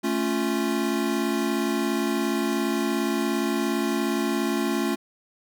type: chord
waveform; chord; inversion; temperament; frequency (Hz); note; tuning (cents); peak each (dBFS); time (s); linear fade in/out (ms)
square; A augmented; none; equal; 220 / 277.2 / 349.2; A3 / C#4 / E#4; 0 / 0 / 0; -28; 0.03-4.96; 20
effects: none